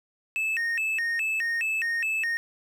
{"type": "tone with vibrato", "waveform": "triangle", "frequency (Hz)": 2200, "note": "C#7", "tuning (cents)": -14, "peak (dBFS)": -23, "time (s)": [0.36, 2.37], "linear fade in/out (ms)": 0, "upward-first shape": "square", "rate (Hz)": 2.4, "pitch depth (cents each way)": 300, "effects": []}